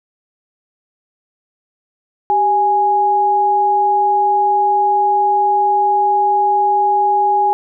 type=tone pair together; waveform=sine; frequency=391.2 / 829 Hz; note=G4 / G#5; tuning=-4 / -3 cents; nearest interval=octave + minor second; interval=1301 cents; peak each=-21 / -11 dBFS; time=2.3-7.53 s; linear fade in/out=0 ms; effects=none